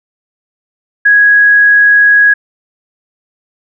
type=tone; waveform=sine; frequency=1661.2 Hz; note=G#6; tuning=in tune; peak=-3 dBFS; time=1.05-2.34 s; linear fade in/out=10 ms; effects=none